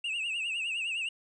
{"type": "tone with vibrato", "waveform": "triangle", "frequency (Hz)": 2698, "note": "E7", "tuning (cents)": 40, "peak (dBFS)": -29, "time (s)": [0.04, 1.09], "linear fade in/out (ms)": 5, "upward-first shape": "triangle", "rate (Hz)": 9.8, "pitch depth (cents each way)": 130, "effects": ["resampled to 24000 Hz", "11-bit"]}